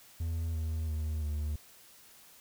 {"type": "tone with pitch steps", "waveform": "triangle", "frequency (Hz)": [82.41, 79.93, 77.52, 75.18], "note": ["E2", "D#2", "D#2", "D2"], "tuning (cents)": [0, 47, -6, 41], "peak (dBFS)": -29, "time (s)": [0.2, 1.56], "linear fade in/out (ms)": 5, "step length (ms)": 340, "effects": ["white hiss -57 dBFS RMS until 2.4 s"]}